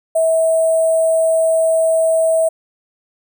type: tone with sample-and-hold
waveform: sine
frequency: 650 Hz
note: E5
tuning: 24 cents flat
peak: -11 dBFS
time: 0.15-2.49 s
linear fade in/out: 10 ms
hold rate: 8820 Hz
effects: none